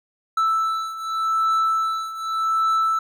triangle beating tone pair, 1318.5 / 1319.35 Hz, E6 / E6, 0 / +1 cents, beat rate 0.85 Hz, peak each -23 / -19 dBFS, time 0.37-2.99 s, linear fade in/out 5 ms, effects none

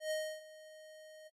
square tone with ADSR envelope, 622.3 Hz, D#5, in tune, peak -34 dBFS, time 0-1.3 s, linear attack 110 ms, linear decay 300 ms, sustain -19 dB, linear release 35 ms, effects AAC 32 kbps

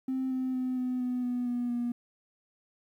triangle tone with pitch steps, 261.6 / 258.4 / 255.3 / 252.3 / 249.2 / 246.2 / 243.2 / 240.3 Hz, C4 / C4 / C4 / B3 / B3 / B3 / B3 / B3, 0 / -21 / -42 / +37 / +16 / -5 / -26 / -47 cents, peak -25 dBFS, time 0.08-1.92 s, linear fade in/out 5 ms, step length 230 ms, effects tanh soft clip ceiling -25 dBFS + 11-bit

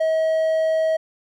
triangle tone, 639 Hz, D#5, 46 cents sharp, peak -15 dBFS, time 0-0.97 s, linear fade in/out 10 ms, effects none

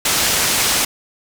white low-pass noise, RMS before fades -17 dBFS, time 0.05-0.85 s, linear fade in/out 5 ms, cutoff 9200 Hz, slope 12 dB/octave, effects none

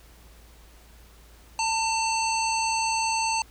harmonic tone, 895 Hz, A5, 29 cents sharp, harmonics 1 / 3 / 5 / 7 / 9, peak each -25 / -30 / -32 / -33 / -35 dBFS, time 1.59-3.42 s, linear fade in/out 2 ms, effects added 56 Hz sine -50 dBFS peak until 3.5 s + pink hiss -55 dBFS RMS until 3.5 s

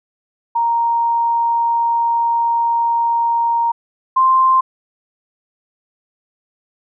sine tone pair in turn, 932.3 / 1046.5 Hz, A#5 / C6, 0 / 0 cents, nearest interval major second, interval 200 cents, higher second, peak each -13 / -9 dBFS, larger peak second, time 0.55-3.72 / 4.16-4.61 s, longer first, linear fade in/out 10 ms, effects none

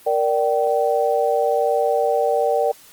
sine chord, G minor, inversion first, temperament equal with one note detuned, 466.2 / 587.3 / 771.4 Hz, Bb4 / D5 / G5, 0 / 0 / -28 cents, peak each -20 / -20 / -21 dBFS, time 0.06-2.72 s, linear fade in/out 10 ms, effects white hiss -47 dBFS RMS until 2.92 s + Opus 24 kbps

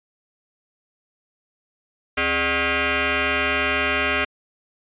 sine tone with frequency modulation, 411.9 Hz, G#4, 14 cents flat, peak -17 dBFS, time 2.17-4.25 s, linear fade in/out 10 ms, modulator 338 Hz, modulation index 7.6, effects tanh soft clip ceiling -16 dBFS + resampled to 8000 Hz

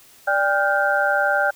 sine tone cluster, 586 / 798 / 1411 / 1552 Hz, D5 / G5 / F6 / G6, -4 / +31 / +17 / -18 cents, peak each -22 dBFS, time 0.27-1.51 s, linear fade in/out 10 ms, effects white hiss -50 dBFS RMS until 1.55 s

